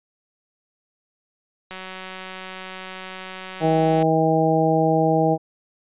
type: click train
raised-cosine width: 0.3 ms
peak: -19 dBFS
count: 434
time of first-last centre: 1.71-4.026 s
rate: 187 Hz
type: harmonic tone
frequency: 160 Hz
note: D#3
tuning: 49 cents sharp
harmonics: 1 / 2 / 3 / 4 / 5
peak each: -22 / -22 / -22 / -22 / -22 dBFS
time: 3.6-5.38 s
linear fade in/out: 50 ms
effects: resampled to 8000 Hz